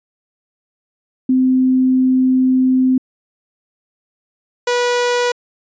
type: tone pair in turn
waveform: sine / sawtooth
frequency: 258.1 / 487.2 Hz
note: C4 / B4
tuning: -23 / -24 cents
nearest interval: major seventh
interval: 1099 cents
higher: second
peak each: -10 dBFS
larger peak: neither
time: 1.29-2.98 / 4.67-5.32 s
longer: first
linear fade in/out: 5 ms
effects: resampled to 16000 Hz